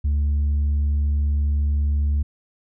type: tone with tanh clipping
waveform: sine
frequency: 72.7 Hz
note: D2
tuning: 17 cents flat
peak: -18 dBFS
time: 0.04-2.23 s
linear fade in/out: 10 ms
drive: 2 dB
effects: none